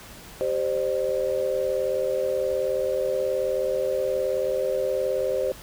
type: chord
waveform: sine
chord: G suspended fourth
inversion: none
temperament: equal with one note detuned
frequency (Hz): 392 / 523.3 / 602.1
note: G4 / C5 / D5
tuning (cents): 0 / 0 / +43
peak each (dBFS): -29 / -24 / -29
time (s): 0.41-5.52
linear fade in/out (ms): 0
effects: pink hiss -44 dBFS RMS until 5.62 s